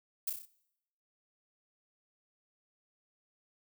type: noise with echo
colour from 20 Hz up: violet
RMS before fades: -33 dBFS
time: 0.27-0.3 s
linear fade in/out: 5 ms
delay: 31 ms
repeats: 5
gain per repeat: -4 dB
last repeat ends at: 0.455 s
effects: noise-tail reverb RT60 0.8 s tail -21 dB re dry